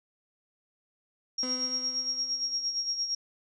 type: tone with tremolo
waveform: sine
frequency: 5588 Hz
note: F8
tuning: in tune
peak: -26 dBFS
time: 1.38-3.15 s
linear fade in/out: 5 ms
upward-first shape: sine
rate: 8.7 Hz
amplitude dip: 60%
type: tone with exponential decay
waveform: 30% pulse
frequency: 253.9 Hz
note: B3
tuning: 48 cents sharp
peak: -31 dBFS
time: 1.43-3 s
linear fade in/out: 1 ms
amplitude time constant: 340 ms
effects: resampled to 22050 Hz